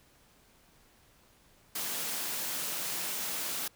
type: high-pass noise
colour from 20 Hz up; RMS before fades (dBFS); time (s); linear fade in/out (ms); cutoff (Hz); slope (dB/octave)
white; -35; 1.75-3.68; 5; 130; 96
effects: pink hiss -63 dBFS RMS until 3.75 s